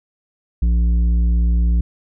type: tone with tanh clipping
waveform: triangle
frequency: 58.27 Hz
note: A#1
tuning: in tune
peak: -14 dBFS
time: 0.62-1.81 s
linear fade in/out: 5 ms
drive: 12 dB
effects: none